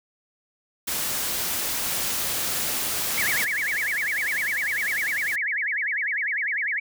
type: noise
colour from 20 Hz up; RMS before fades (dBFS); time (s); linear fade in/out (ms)
white; -27; 0.87-3.45; 10
type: noise with tremolo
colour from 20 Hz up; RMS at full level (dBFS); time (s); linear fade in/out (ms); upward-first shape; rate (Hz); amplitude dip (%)
white; -35; 1.85-5.36; 10; sine; 1.7; 25
type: tone with vibrato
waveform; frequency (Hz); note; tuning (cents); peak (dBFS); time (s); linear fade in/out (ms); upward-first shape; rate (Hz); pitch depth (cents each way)
sine; 1941; B6; -31; -23; 3.17-6.8; 10; sine; 10; 290
effects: none